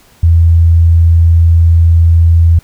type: tone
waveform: sine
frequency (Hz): 83.4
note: E2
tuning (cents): +21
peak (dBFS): -3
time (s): 0.23-2.59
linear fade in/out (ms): 5
effects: pink hiss -45 dBFS RMS until 2.63 s